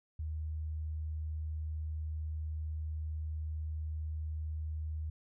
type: tone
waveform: sine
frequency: 77.78 Hz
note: D#2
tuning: in tune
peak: -35 dBFS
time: 0.19-5.1 s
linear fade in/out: 5 ms
effects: none